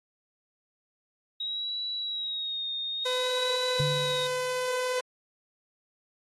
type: tone with vibrato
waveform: sine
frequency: 3803 Hz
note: A#7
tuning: 34 cents sharp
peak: -30 dBFS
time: 1.4-4.27 s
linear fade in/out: 5 ms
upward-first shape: sine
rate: 0.55 Hz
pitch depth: 56 cents each way
type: tone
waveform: sawtooth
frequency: 505 Hz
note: B4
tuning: 39 cents sharp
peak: -24 dBFS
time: 3.05-5.01 s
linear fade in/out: 10 ms
type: tone with exponential decay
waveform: sine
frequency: 146.83 Hz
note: D3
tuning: in tune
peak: -24 dBFS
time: 3.8-4.68 s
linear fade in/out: 0 ms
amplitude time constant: 190 ms
effects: low-pass 10000 Hz 12 dB/octave + AAC 32 kbps